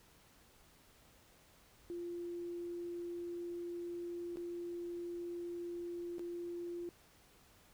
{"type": "tone with dropouts", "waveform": "sine", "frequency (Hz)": 346.7, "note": "F4", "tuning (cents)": -13, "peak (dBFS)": -40, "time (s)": [1.9, 6.89], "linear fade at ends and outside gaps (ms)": 0, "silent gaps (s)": [[4.359, 4.371], [6.183, 6.194]], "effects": ["pink hiss -65 dBFS RMS until 7.73 s"]}